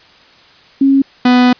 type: tone pair in turn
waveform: sine / 45% pulse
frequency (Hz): 272.8 / 248.5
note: C#4 / B3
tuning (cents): -28 / +11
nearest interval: major second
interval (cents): 161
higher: first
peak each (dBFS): -6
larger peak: neither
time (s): 0.81-1.02 / 1.25-1.53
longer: second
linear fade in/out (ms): 5
effects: white hiss -44 dBFS RMS until 1.59 s + resampled to 11025 Hz